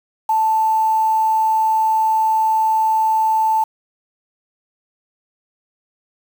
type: tone with quantisation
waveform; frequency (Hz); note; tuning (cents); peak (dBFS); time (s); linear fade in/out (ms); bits
sine; 880; A5; 0; -13; 0.29-3.64; 5; 6
effects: none